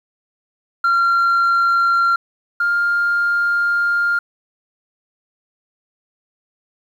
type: tone pair in turn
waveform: sine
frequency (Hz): 1378 / 1402.9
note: F6 / F6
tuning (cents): -24 / +7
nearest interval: unison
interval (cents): 31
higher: second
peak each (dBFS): -10 / -13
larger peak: first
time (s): 0.84-2.16 / 2.6-4.19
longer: second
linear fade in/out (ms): 5
effects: tanh soft clip ceiling -11 dBFS + 8-bit